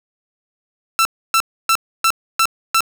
sawtooth tone bursts, 1336 Hz, E6, 23 cents sharp, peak -8 dBFS, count 6, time 0.99-2.806 s, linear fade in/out 0 ms, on 61 ms, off 290 ms, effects none

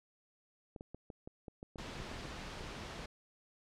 clicks, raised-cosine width 2 ms, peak -33 dBFS, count 12, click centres 0.762 / 0.809 / 0.946 / 1.102 / 1.275 / 1.482 / 1.629 / 1.758 / 2.001 / 2.115 / 2.254 / 2.608 s
pink noise, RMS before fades -45 dBFS, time 1.78-3.06 s, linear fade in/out 5 ms
effects low-pass 5000 Hz 12 dB/octave

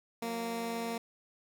15% pulse tone pair together, 181.7 / 231.2 Hz, F#3 / A#3, -31 / -14 cents, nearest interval major third, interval 417 cents, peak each -40 / -28 dBFS, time 0.22-0.98 s, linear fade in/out 5 ms, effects none

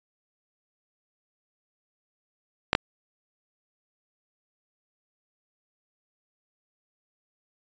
clicks, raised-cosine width 0.3 ms, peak -3 dBFS, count 2, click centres 2.731 / 2.751 s, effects resampled to 16000 Hz

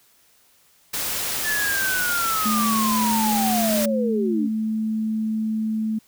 white noise, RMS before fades -26 dBFS, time 0.93-3.86 s, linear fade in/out 10 ms
sine linear sweep, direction down, 1760 to 258.4 Hz, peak -22 dBFS, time 1.43-4.5 s, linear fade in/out 50 ms
sine tone, 218.7 Hz, A3, 10 cents flat, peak -21 dBFS, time 2.45-5.99 s, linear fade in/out 10 ms
effects white hiss -58 dBFS RMS until 6.07 s

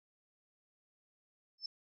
sine tone with exponential growth, 5274 Hz, E8, in tune, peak -34 dBFS, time 1.58-1.66 s, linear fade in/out 5 ms, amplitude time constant 16 ms, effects none

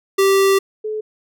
square / sine tone pair in turn, 390 / 430 Hz, G4 / A4, -9 / -40 cents, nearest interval major second, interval 169 cents, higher second, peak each -12 / -21 dBFS, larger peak first, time 0.18-0.59 / 0.84-1.01 s, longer first, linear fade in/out 10 ms, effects none

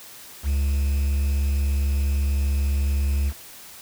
triangle tone with quantisation, 70 Hz, C#2, 18 cents sharp, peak -17 dBFS, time 0.43-3.33 s, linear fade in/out 50 ms, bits 7, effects white hiss -43 dBFS RMS until 3.81 s

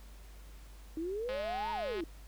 sine exponential two-way sweep, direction up then down, 309.6 to 955 to 309.6 Hz, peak -34 dBFS, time 0.97-2.04 s, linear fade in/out 2 ms, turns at 1.71 s
click train, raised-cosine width 0.3 ms, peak -28 dBFS, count 152, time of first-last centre 1.29-2.006 s, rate 211 Hz
effects added 50 Hz sine -49 dBFS peak until 2.27 s + pink hiss -60 dBFS RMS until 2.27 s

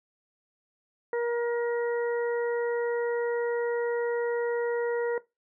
harmonic tone, 473.9 Hz, A#4, 28 cents sharp, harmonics 1 / 2 / 3 / 4, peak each -26 / -36 / -41 / -40 dBFS, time 1.13-5.18 s, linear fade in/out 2 ms, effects noise-tail reverb RT60 0.2 s tail -18 dB re dry

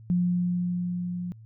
sine tone with level ramp, 177.4 Hz, F3, 27 cents sharp, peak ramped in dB -20 to -30 dBFS, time 0.1-1.32 s, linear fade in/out 0 ms, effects added 111 Hz sine -45 dBFS peak until 1.45 s

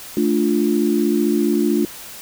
sine chord, D minor, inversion second, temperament equal, 220 / 293.7 / 349.2 Hz, A3 / D4 / F4, 0 / 0 / 0 cents, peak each -19 dBFS, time 0.17-1.85 s, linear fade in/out 2 ms, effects white hiss -36 dBFS RMS until 2.21 s

